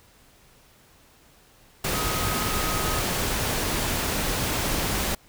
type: tone in noise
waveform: sine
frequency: 1262 Hz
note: D#6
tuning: 24 cents sharp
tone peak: -32 dBFS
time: 1.94-3 s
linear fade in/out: 5 ms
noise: pink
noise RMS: -26 dBFS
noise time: 1.84-5.15 s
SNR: -9 dB
effects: pink hiss -56 dBFS RMS until 5.28 s